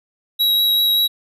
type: tone with vibrato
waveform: square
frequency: 3860 Hz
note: B7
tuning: 40 cents flat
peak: -14 dBFS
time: 0.39-1.08 s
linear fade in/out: 20 ms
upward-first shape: sine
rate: 5.2 Hz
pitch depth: 10 cents each way
effects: none